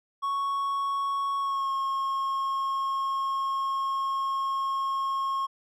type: tone with pitch glide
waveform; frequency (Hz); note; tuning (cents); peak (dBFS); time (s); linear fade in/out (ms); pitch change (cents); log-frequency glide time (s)
triangle; 1108.7 to 1083.4; C#6 to C#6; 0 to -40; -24; 0.22-5.47; 20; -40; 1.39-1.71
effects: none